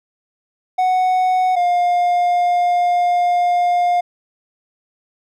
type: tone pair in turn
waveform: triangle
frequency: 740 / 707.6 Hz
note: F#5 / F5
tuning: 0 / +23 cents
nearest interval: minor second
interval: 77 cents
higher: first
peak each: -11 dBFS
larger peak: neither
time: 0.78-1.56 / 1.56-4.01 s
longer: second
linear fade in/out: 10 ms
effects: none